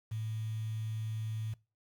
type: tone with quantisation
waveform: sine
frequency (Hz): 110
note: A2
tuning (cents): 0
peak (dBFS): -34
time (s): 0.11-1.54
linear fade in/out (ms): 10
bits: 9
effects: noise-tail reverb RT60 0.3 s tail -22 dB re dry